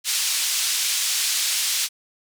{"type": "band-pass noise", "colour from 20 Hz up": "pink", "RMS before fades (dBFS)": -23, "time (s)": [0.04, 1.89], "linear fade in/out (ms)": 50, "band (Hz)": [3700, 10000], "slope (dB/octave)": 12, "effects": []}